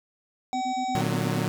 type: harmonic tone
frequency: 760 Hz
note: F#5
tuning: 46 cents sharp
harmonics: 1 / 3 / 5 / 7 / 9 / 10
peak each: -26 / -42 / -42 / -49 / -48 / -52 dBFS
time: 0.53-1.01 s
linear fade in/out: 0 ms
type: tone bursts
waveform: sine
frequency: 254.4 Hz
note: C4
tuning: 48 cents flat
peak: -30 dBFS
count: 8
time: 0.53-1.431 s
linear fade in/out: 20 ms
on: 89 ms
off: 27 ms
type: chord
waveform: sawtooth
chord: Bb augmented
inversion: none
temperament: equal with one note detuned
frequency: 116.54 / 150.61 / 185 Hz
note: Bb2 / D3 / F#3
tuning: 0 / +44 / 0 cents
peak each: -25 dBFS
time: 0.95-1.48 s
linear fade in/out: 0 ms
effects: none